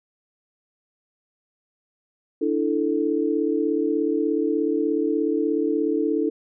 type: chord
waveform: sine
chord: D suspended second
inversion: none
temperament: just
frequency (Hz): 293.7 / 330.4 / 440.5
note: D4 / E4 / A4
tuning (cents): 0 / +4 / +2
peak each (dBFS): -24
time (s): 2.41-6.3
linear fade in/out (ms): 10
effects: none